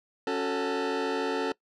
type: chord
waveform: sawtooth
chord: F# minor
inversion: second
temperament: just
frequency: 277.5 / 370 / 444 Hz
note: C#4 / F#4 / A4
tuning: +2 / 0 / +16 cents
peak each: -28 / -29 / -25 dBFS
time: 0.27-1.52 s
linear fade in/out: 2 ms
effects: noise-tail reverb RT60 0.1 s tail -22 dB re dry + low-pass 4000 Hz 12 dB/octave